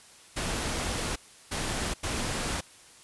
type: noise bursts at uneven times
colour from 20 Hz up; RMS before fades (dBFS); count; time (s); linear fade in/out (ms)
pink; -31; 3; 0.36-1.16 / 1.51-1.94 / 2.03-2.61; 10
effects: white hiss -53 dBFS RMS until 3.03 s + resampled to 24000 Hz